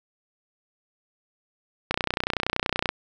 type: click train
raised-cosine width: 0.3 ms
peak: -7 dBFS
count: 31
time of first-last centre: 1.91-2.89 s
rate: 30.6 Hz
effects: none